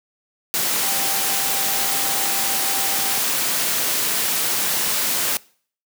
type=tone in noise; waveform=sine; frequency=785 Hz; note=G5; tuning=2 cents sharp; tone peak=-31 dBFS; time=0.83-3.18 s; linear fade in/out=0 ms; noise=white; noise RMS=-21 dBFS; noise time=0.54-5.37 s; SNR=-13 dB; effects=noise-tail reverb RT60 0.5 s tail -23 dB re dry + high-pass 150 Hz 12 dB/octave